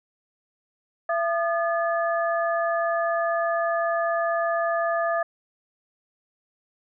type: tone cluster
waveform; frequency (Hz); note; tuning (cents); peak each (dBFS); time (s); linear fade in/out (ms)
sine; 673 / 1218 / 1718; E5 / D#6 / A6; +36 / -37 / -42; -23 / -28 / -30; 1.09-5.23; 5
effects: none